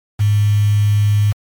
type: tone with quantisation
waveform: sine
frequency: 103.83 Hz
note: G#2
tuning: in tune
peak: -10 dBFS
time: 0.19-1.33 s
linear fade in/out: 20 ms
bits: 5
effects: MP3 96 kbps